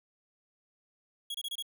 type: tone bursts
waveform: 45% pulse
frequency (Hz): 3322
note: G#7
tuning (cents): 0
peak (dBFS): -34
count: 5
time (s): 1.3-1.625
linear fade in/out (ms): 5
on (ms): 45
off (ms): 25
effects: none